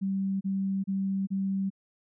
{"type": "tone bursts", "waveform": "sine", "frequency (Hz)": 193.9, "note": "G3", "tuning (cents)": -19, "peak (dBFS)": -26, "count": 4, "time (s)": [0.01, 1.703], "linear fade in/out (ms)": 20, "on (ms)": 400, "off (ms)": 31, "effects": []}